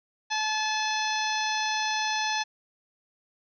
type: harmonic tone with a mistuned harmonic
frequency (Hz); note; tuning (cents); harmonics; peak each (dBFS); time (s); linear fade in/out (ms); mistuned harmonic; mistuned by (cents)
864; A5; -32; 1 / 2 / 3 / 4 / 5 / 6 / 7; -29 / -32 / -34 / -35 / -36 / -37 / -37; 0.3-2.44; 20; 5; -54
effects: none